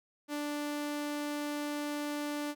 sawtooth tone, 293.7 Hz, D4, in tune, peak -30 dBFS, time 0.28-2.55 s, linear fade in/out 50 ms, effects none

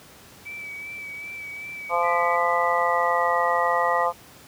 sine tone with vibrato, 2300 Hz, D7, 37 cents flat, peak -33 dBFS, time 0.45-2.37 s, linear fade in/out 20 ms, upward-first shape sine, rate 2.6 Hz, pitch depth 28 cents each way
harmonic tone, 172.7 Hz, F3, 19 cents flat, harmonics 3 / 4 / 5 / 6 / 7, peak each -26 / -26 / -26 / -26 / -26 dBFS, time 1.89-4.13 s, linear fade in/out 50 ms
sine tone with pitch glide, 1975.5 to 1924.8 Hz, B6 to B6, 0 to -45 cents, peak -28 dBFS, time 2.02-4.07 s, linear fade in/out 50 ms, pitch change -45 cents, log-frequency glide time 2.54-3.41 s
effects pink hiss -48 dBFS RMS until 4.47 s + high-pass 80 Hz 12 dB/octave

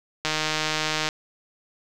click train, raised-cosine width 0.2 ms, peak -7 dBFS, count 131, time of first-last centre 0.25-1.089 s, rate 155 Hz, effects none

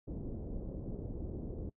pink low-pass noise, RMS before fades -41 dBFS, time 0.07-1.7 s, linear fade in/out 10 ms, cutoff 470 Hz, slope 24 dB/octave, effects noise-tail reverb RT60 0.1 s tail -23 dB re dry

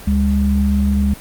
sine tone pair together, 71.8 / 202.4 Hz, D2 / G#3, -39 / -44 cents, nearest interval octave + tritone, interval 1795 cents, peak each -15 dBFS, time 0.07-1.14 s, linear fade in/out 5 ms, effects pink hiss -36 dBFS RMS until 1.2 s + Opus 32 kbps

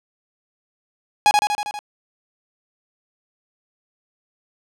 45% pulse tone with echo, 832 Hz, G#5, 3 cents sharp, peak -10 dBFS, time 1.26-1.31 s, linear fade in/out 0 ms, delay 80 ms, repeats 6, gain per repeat -3 dB, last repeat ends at 1.79 s, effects low-pass 9000 Hz 12 dB/octave

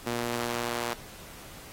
sawtooth tone with high-pass filter sweep, 119 Hz, A#2, 36 cents sharp, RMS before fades -32 dBFS, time 0.06-0.94 s, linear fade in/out 10 ms, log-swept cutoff 260 to 440 Hz, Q 0.76, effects pink hiss -47 dBFS RMS until 1.72 s + AAC 48 kbps

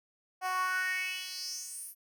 10% pulse tone with high-pass filter sweep, 370 Hz, F#4, in tune, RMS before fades -35 dBFS, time 0.41-1.95 s, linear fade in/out 50 ms, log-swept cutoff 770 to 12000 Hz, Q 4.7, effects none

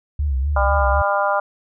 sine tone with vibrato, 69.3 Hz, C#2, in tune, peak -17 dBFS, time 0.19-1.02 s, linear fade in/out 5 ms, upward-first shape sine, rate 4 Hz, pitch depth 120 cents each way
harmonic tone, 200.4 Hz, G3, 38 cents sharp, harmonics 3 / 4 / 5 / 6 / 7, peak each -21 / -22 / -23 / -24 / -24 dBFS, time 0.56-1.4 s, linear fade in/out 5 ms
effects none

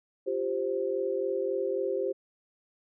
sine chord, F suspended second, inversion none, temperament just, 349.2 / 392.9 / 523.8 Hz, F4 / G4 / C5, 0 / +4 / +2 cents, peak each -35 / -30 / -31 dBFS, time 0.26-2.13 s, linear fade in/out 20 ms, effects none

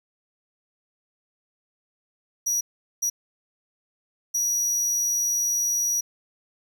45% pulse tone bursts at uneven times, 5800 Hz, F#8, 35 cents flat, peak -22 dBFS, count 3, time 2.46-2.61 / 3.02-3.1 / 4.34-6.01 s, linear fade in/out 10 ms, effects none

